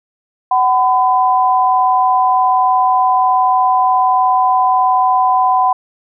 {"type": "tone pair together", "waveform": "sine", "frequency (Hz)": [751, 1007.7], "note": ["F#5", "B5"], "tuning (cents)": [26, 35], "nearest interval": "perfect fourth", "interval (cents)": 509, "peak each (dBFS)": -12, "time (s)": [0.51, 5.73], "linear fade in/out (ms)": 5, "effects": []}